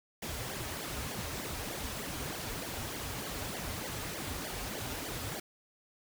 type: noise with flanger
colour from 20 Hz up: pink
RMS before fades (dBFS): -39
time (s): 0.22-5.4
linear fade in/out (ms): 5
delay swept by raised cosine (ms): 0.76 to 6.06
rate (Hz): 3.3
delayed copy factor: -0.95
effects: none